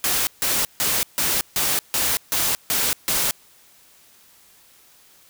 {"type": "noise bursts", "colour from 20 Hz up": "white", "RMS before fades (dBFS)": -21, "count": 9, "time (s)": [0.04, 3.31], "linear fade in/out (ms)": 0, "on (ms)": 230, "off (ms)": 150, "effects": ["white hiss -53 dBFS RMS until 5.29 s"]}